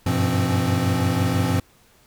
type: tone cluster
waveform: square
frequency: 94.8 / 100.8 / 121.6 / 171.5 / 262.1 Hz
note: F#2 / G2 / B2 / F3 / C4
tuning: +43 / +49 / -26 / -31 / +3 cents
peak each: -26 dBFS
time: 0.06-1.6 s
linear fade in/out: 5 ms
effects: pink hiss -56 dBFS RMS until 2.06 s